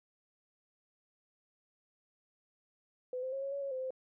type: tone with pitch steps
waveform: sine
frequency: 504 / 519 / 542 / 550 / 561 / 552 / 517 / 520 Hz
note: B4 / C5 / C#5 / C#5 / C#5 / C#5 / C5 / C5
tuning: +35 / -14 / -39 / -14 / +21 / -7 / -21 / -11 cents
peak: -35 dBFS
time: 3.13-3.906 s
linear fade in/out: 2 ms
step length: 97 ms
effects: none